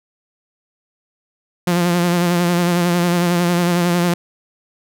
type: tone with vibrato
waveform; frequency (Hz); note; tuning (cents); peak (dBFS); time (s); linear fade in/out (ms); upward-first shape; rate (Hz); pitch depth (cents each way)
sawtooth; 174.61; F3; 0; -10; 1.67-4.14; 5; sine; 11; 37
effects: none